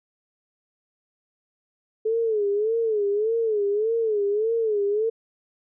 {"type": "tone with vibrato", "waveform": "sine", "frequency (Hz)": 430.4, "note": "A4", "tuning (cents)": -38, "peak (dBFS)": -20, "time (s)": [2.05, 5.1], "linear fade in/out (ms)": 10, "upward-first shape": "sine", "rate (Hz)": 1.7, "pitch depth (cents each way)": 120, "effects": []}